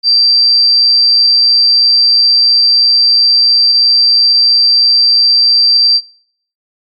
sine tone with amplitude modulation, 4698 Hz, D8, in tune, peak -4 dBFS, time 0.03-6.01 s, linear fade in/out 50 ms, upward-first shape sine, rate 123 Hz, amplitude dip 30%, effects noise-tail reverb RT60 0.6 s tail -23 dB re dry + AAC 48 kbps

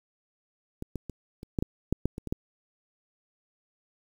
clicks, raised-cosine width 3 ms, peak -21 / -20 / -24 / -28 / -14 / -13 / -11 / -12 / -23 / -23 / -14 dBFS, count 11, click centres 0.824 / 0.957 / 1.097 / 1.431 / 1.588 / 1.625 / 1.926 / 2.056 / 2.181 / 2.273 / 2.325 s, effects 8-bit

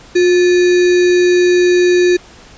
sine tone with sample-and-hold, 357.6 Hz, F4, 41 cents sharp, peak -7 dBFS, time 0.15-2.17 s, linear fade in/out 10 ms, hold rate 2100 Hz, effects pink hiss -40 dBFS RMS until 2.57 s + resampled to 16000 Hz

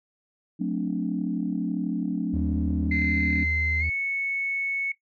sine chord, D dominant seventh, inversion first, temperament equal with one note detuned, 181.71 / 220 / 261.6 / 293.7 Hz, F#3 / A3 / C4 / D4, -31 / 0 / 0 / 0 cents, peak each -28 / -30 / -31 / -29 dBFS, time 0.59-3.45 s, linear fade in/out 20 ms
triangle tone, 77.78 Hz, D#2, in tune, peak -24 dBFS, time 2.33-3.9 s, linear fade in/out 10 ms
sine tone with pitch glide, 2073 to 2209 Hz, C7 to C#7, -17 to -7 cents, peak -24 dBFS, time 2.91-4.92 s, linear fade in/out 5 ms, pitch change +110 cents, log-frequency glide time 3.79-3.85 s
effects noise-tail reverb RT60 0.1 s tail -17 dB re dry + tanh soft clip ceiling -14 dBFS

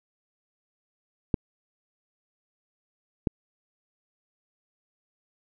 clicks, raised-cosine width 3 ms, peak -9 / -10 dBFS, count 2, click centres 1.342 / 3.272 s, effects none

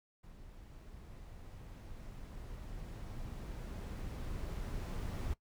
brown noise with level ramp, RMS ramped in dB -54 to -38 dBFS, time 0.23-5.34 s, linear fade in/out 10 ms, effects noise-tail reverb RT60 0.1 s tail -18 dB re dry

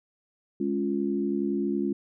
sine chord, Db major, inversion second, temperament equal, 207.7 / 277.2 / 349.2 Hz, Ab3 / Db4 / F4, 0 / 0 / 0 cents, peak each -29 dBFS, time 0.6-1.93 s, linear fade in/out 5 ms, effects none

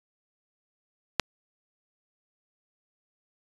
click, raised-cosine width 0.2 ms, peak -3 dBFS, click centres 1.197 s, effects resampled to 24000 Hz

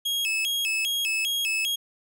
40% pulse tone with vibrato, 2921 Hz, F#7, 23 cents flat, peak -23 dBFS, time 0.05-1.76 s, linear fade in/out 10 ms, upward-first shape square, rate 2.5 Hz, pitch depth 200 cents each way, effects none

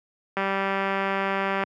click train, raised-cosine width 0.5 ms, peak -11 dBFS, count 248, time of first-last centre 0.37-1.637 s, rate 195 Hz, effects high-pass 150 Hz 12 dB/octave

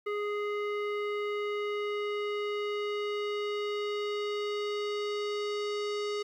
square tone with low-pass filter sweep, 414.6 Hz, G#4, 3 cents flat, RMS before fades -33 dBFS, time 0.06-6.23 s, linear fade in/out 10 ms, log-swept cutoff 2000 to 4900 Hz, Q 1.6, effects 11-bit

